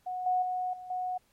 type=tone with level steps; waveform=sine; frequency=733 Hz; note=F#5; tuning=16 cents flat; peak=-32 / -24 / -29 / -41 / -30 dBFS; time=0.06-1.18 s; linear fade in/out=10 ms; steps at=0.26 / 0.42 / 0.73 / 0.9 s; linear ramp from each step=5 ms; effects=pink hiss -69 dBFS RMS until 1.32 s + MP3 64 kbps